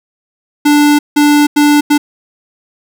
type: tone bursts at uneven times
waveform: square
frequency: 293.7 Hz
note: D4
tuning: in tune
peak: -6 dBFS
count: 4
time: 0.65-0.99 / 1.16-1.47 / 1.56-1.81 / 1.9-1.98 s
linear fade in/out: 10 ms
effects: none